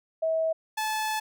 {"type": "tone pair in turn", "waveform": ["sine", "sawtooth"], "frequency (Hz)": [645, 866.5], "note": ["E5", "A5"], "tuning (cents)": [-38, -27], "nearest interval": "perfect fourth", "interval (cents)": 511, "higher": "second", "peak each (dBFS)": -23, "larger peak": "neither", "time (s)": [[0.22, 0.53], [0.77, 1.2]], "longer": "second", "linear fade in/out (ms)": 10, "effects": []}